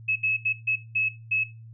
sine tone bursts at uneven times, 2584 Hz, E7, 35 cents flat, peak -21 dBFS, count 6, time 0.08-0.16 / 0.23-0.37 / 0.45-0.53 / 0.67-0.76 / 0.95-1.09 / 1.31-1.44 s, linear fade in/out 10 ms, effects noise-tail reverb RT60 0.3 s tail -19 dB re dry + added 113 Hz sine -42 dBFS peak until 1.73 s

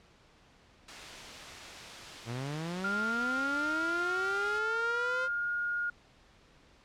white noise, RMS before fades -44 dBFS, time 0.88-4.59 s, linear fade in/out 5 ms
sawtooth linear sweep, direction up, 111.2 to 523.3 Hz, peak -31 dBFS, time 2.25-5.29 s, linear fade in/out 50 ms
sine tone with pitch glide, 1400 to 1426.1 Hz, F6 to F6, +4 to +36 cents, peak -30 dBFS, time 2.84-5.9 s, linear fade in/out 5 ms, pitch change +32 cents, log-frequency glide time 5.09-5.49 s
effects pink hiss -61 dBFS RMS until 6.84 s + low-pass 5000 Hz 12 dB/octave

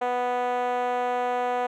5% pulse tone with band-pass filter, 246.9 Hz, B3, in tune, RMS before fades -26 dBFS, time 0.01-1.67 s, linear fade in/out 10 ms, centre 630 Hz, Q 4, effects none

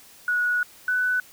sine tone pair in turn, 1462 / 1494.4 Hz, F#6 / F#6, -21 / +17 cents, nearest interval unison, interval 38 cents, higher second, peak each -20 dBFS, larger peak neither, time 0.28-0.63 / 0.88-1.2 s, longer first, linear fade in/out 2 ms, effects white hiss -50 dBFS RMS until 1.32 s

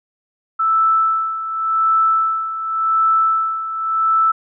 sine tone with tremolo, 1318.5 Hz, E6, in tune, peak -11 dBFS, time 0.59-4.32 s, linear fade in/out 10 ms, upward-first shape sine, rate 0.89 Hz, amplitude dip 70%, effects none

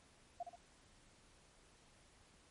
sine tone with echo, 698.5 Hz, F5, in tune, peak -40 dBFS, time 0.4-0.43 s, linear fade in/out 5 ms, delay 64 ms, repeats 2, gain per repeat -6 dB, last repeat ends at 0.558 s, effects pink hiss -67 dBFS RMS until 2.5 s + MP3 48 kbps

